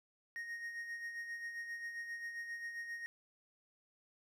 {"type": "tone with tremolo", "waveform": "triangle", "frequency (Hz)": 1864.7, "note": "A#6", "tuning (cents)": 0, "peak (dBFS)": -38, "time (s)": [0.36, 3.06], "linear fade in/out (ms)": 0, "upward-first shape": "sine", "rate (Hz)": 7.5, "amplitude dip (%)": 50, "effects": []}